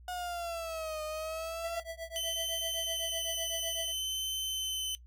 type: linear two-way sweep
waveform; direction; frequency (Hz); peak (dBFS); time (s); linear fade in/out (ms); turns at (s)
35% pulse; down then up; 727 to 614 to 682; -34; 0.08-1.8; 2; 1.03
type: tone with tremolo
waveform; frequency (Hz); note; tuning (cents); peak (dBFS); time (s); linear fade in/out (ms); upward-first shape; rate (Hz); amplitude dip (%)
square; 659; E5; -1; -36; 1.62-3.93; 50; triangle; 7.9; 100
type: tone with vibrato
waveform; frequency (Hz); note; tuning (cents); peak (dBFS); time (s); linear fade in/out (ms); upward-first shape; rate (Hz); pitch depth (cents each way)
sawtooth; 3051; G7; -48; -30; 2.16-4.95; 0; sine; 0.57; 11
effects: noise-tail reverb RT60 0.1 s tail -17 dB re dry + added 60 Hz sine -51 dBFS peak until 5.06 s